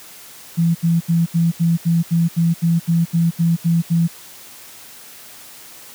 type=tone bursts; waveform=sine; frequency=167.6 Hz; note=E3; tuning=29 cents sharp; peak=-12 dBFS; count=14; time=0.57-4.078 s; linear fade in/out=20 ms; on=180 ms; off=76 ms; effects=white hiss -40 dBFS RMS until 5.94 s + high-pass 80 Hz 12 dB/octave